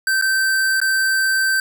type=tone with dropouts; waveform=square; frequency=1553 Hz; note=G6; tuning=17 cents flat; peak=-16 dBFS; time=0.07-1.6 s; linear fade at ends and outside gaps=2 ms; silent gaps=0.214-0.222 / 0.802-0.815 s; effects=none